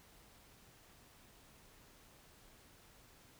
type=silence; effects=pink hiss -63 dBFS RMS until 3.39 s